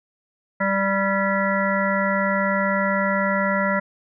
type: harmonic tone with a mistuned harmonic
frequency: 196 Hz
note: G3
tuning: in tune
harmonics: 1 / 3 / 5 / 7 / 9 / 10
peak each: -24 / -24 / -27 / -26 / -30 / -26 dBFS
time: 0.6-3.8 s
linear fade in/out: 10 ms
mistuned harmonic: 9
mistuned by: -59 cents
effects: none